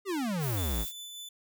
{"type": "exponential sweep", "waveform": "square", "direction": "down", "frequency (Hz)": [415.1, 46.25], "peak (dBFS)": -30, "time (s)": [0.05, 0.86], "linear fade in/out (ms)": 50}
{"type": "noise", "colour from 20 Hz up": "violet", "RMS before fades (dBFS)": -38, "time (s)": [0.39, 0.93], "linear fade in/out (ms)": 50}
{"type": "tone with tremolo", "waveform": "sawtooth", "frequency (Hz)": 3500, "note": "A7", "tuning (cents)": -10, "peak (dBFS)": -37, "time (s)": [0.57, 1.29], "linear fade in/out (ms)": 5, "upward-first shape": "sine", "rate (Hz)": 5.1, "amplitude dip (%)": 25}
{"effects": []}